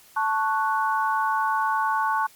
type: chord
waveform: sine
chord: F# minor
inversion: first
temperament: equal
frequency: 880 / 1108.7 / 1480 Hz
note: A5 / C#6 / F#6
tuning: 0 / 0 / 0 cents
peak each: -24 / -25 / -28 dBFS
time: 0.16-2.27 s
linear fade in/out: 10 ms
effects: white hiss -53 dBFS RMS until 2.35 s + Opus 48 kbps